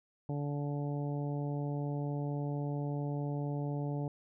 harmonic tone, 144.4 Hz, D3, 29 cents flat, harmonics 1 / 2 / 3 / 4 / 5 / 6, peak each -34 / -40 / -44 / -46 / -48 / -50 dBFS, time 0.29-4.08 s, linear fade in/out 2 ms, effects none

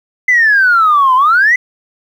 sine exponential two-way sweep, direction down then up, 2047 to 1000 to 2047 Hz, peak -5 dBFS, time 0.28-1.56 s, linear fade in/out 5 ms, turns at 1.15 s, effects tanh soft clip ceiling -2 dBFS + 7-bit

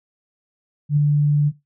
sine tone with ADSR envelope, 146.83 Hz, D3, in tune, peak -11 dBFS, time 0.89-1.52 s, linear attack 78 ms, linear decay 9 ms, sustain -2 dB, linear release 44 ms, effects noise-tail reverb RT60 0.2 s tail -17 dB re dry

